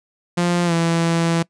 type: tone with pitch glide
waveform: sawtooth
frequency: 174.61 to 167.01 Hz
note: F3 to E3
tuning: 0 to +23 cents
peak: -12 dBFS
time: 0.37-1.43 s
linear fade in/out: 10 ms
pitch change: -77 cents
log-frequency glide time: 0.65-0.73 s
effects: noise-tail reverb RT60 0.1 s tail -22 dB re dry + resampled to 22050 Hz